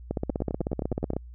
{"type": "two click trains", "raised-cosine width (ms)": 2, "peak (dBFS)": [-16, -14], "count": [9, 18], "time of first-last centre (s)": [[0.3, 1.134], [0.11, 1.166]], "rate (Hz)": [9.59, 16.1], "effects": ["added 60 Hz sine -41 dBFS peak until 1.34 s"]}